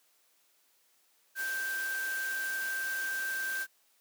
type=tone in noise; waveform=sine; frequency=1568 Hz; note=G6; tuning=in tune; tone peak=-32 dBFS; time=1.35-3.67 s; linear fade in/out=50 ms; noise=white; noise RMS=-42 dBFS; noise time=1.35-3.67 s; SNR=+7 dB; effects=white hiss -69 dBFS RMS until 4 s + high-pass 300 Hz 12 dB/octave